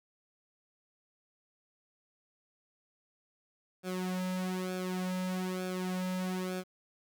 sawtooth tone with flanger, 184.1 Hz, F#3, 8 cents flat, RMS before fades -35 dBFS, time 3.83-6.64 s, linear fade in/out 50 ms, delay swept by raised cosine 1 to 2.8 ms, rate 1.1 Hz, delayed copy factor -0.8, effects 11-bit

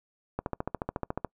click train, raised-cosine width 1 ms, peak -16 dBFS, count 13, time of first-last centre 0.39-1.247 s, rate 14 Hz, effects noise-tail reverb RT60 0.1 s tail -26 dB re dry

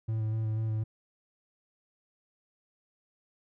triangle tone with vibrato, 110 Hz, A2, in tune, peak -26 dBFS, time 0.08-0.84 s, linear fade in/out 10 ms, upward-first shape square, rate 4.1 Hz, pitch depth 16 cents each way, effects none

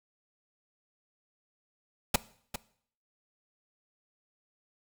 pink noise with echo, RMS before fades -22 dBFS, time 2.14-2.16 s, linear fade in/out 5 ms, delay 400 ms, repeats 1, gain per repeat -12 dB, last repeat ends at 2.56 s, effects noise-tail reverb RT60 0.6 s tail -20 dB re dry

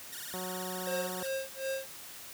5% pulse tone with vibrato, 1630 Hz, G#6, 33 cents flat, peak -31 dBFS, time 0.12-1.28 s, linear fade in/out 10 ms, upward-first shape sine, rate 19 Hz, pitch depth 260 cents each way
click train, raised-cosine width 1 ms, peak -27 dBFS, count 164, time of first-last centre 0.34-1.226 s, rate 184 Hz
square tone with tremolo, 535 Hz, C5, 38 cents sharp, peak -32 dBFS, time 0.87-1.91 s, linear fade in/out 2 ms, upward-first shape sine, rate 2.7 Hz, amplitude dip 100%
effects white hiss -47 dBFS RMS until 2.33 s + high-pass 60 Hz 12 dB/octave

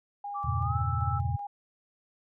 sine tone with tremolo, 813 Hz, G#5, 37 cents flat, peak -34 dBFS, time 0.24-1.47 s, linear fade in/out 5 ms, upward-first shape square, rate 2.6 Hz, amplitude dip 35%
sine tone with pitch glide, 1166 to 1316.4 Hz, D6 to E6, -13 to -3 cents, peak -33 dBFS, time 0.34-1.2 s, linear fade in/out 20 ms, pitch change +210 cents, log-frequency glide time 0.59-0.77 s
sine chord, E diminished seventh, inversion none, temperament equal, 82.41 / 98 / 116.54 / 138.59 Hz, E2 / G2 / Bb2 / Db3, 0 / 0 / 0 / 0 cents, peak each -31 / -34 / -31 / -36 dBFS, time 0.44-1.37 s, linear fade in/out 10 ms
effects none

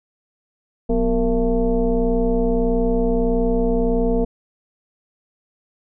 sine tone with frequency modulation, 245.8 Hz, B3, 8 cents flat, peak -15 dBFS, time 0.89-4.25 s, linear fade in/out 10 ms, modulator 215 Hz, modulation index 1.5, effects none

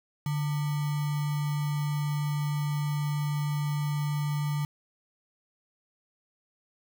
sine tone with sample-and-hold, 146.83 Hz, D3, in tune, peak -26 dBFS, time 0.26-4.65 s, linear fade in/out 2 ms, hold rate 1050 Hz, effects none

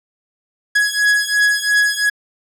45% pulse beating tone pair, 1671 / 1673.9 Hz, G#6 / G#6, +10 / +13 cents, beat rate 2.9 Hz, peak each -16 dBFS, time 0.75-2.1 s, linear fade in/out 10 ms, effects low-pass 11000 Hz 12 dB/octave

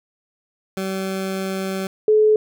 20% pulse / sine tone pair in turn, 191.2 / 429.2 Hz, G3 / A4, -43 / -43 cents, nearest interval octave + major second, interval 1400 cents, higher second, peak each -18 / -11 dBFS, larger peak second, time 0.77-1.87 / 2.08-2.36 s, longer first, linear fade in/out 2 ms, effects none

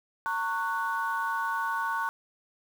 sine chord, F# major, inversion first, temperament equal with one note detuned, 912.1 / 1108.7 / 1480 Hz, A#5 / C#6 / F#6, -38 / 0 / 0 cents, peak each -31 dBFS, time 0.26-2.09 s, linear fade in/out 0 ms, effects tanh soft clip ceiling -19 dBFS + 8-bit

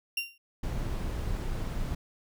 35% pulse tone with exponential decay, 2769 Hz, F7, 15 cents flat, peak -24 dBFS, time 0.17-0.38 s, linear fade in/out 5 ms, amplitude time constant 45 ms
brown noise, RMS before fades -32 dBFS, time 0.63-1.95 s, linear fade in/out 5 ms
effects none

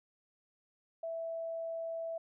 sine tone, 659.3 Hz, E5, in tune, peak -36 dBFS, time 1.03-2.18 s, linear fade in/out 5 ms, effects none

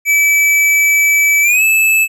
square tone with pitch glide, 2303 to 2615 Hz, D7 to E7, -34 to -15 cents, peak -9 dBFS, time 0.05-2.08 s, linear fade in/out 50 ms, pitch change +219 cents, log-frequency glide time 1.42-1.63 s, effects none

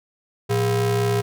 square ring-modulated tone, 146.8 Hz, D3, in tune, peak -16 dBFS, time 0.49-1.22 s, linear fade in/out 20 ms, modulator 261 Hz, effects none

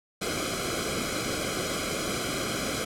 pink noise with comb filter, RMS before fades -30 dBFS, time 0.21-2.85 s, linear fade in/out 10 ms, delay 1.1 ms, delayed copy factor -0.9, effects low-pass 10000 Hz 12 dB/octave

